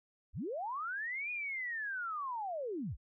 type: linear two-way sweep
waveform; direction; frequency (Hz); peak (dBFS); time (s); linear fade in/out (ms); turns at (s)
sine; up then down; 31.45 to 2475 to 31.45; -36; 0.33-2.97; 50; 1.31
effects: none